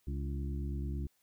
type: harmonic tone with a mistuned harmonic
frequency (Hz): 69.1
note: C#2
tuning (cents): -5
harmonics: 1 / 2 / 3 / 4 / 5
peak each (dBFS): -35 / -41 / -45 / -47 / -49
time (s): 0.07-1.07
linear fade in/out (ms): 5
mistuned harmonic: 4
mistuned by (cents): +50
effects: white hiss -74 dBFS RMS until 1.22 s